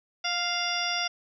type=harmonic tone with a mistuned harmonic; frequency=698.5 Hz; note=F5; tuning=in tune; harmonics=1 / 2 / 3 / 4 / 5 / 7 / 8; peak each=-34 / -34 / -34 / -34 / -34 / -34 / -34 dBFS; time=0.24-1.08 s; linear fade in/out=10 ms; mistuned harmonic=1; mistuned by=+17 cents; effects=none